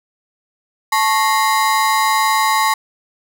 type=ring-modulated tone; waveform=35% pulse; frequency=987.8 Hz; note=B5; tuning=in tune; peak=-8 dBFS; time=0.92-2.74 s; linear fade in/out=5 ms; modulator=111 Hz; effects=none